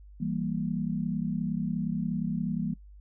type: chord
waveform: sine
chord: E diminished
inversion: none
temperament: equal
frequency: 164.81 / 196 / 233.1 Hz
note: E3 / G3 / Bb3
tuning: 0 / 0 / 0 cents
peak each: -32 dBFS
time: 0.2-2.74 s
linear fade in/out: 10 ms
effects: noise-tail reverb RT60 0.1 s tail -22 dB re dry + added 50 Hz sine -47 dBFS peak until 3 s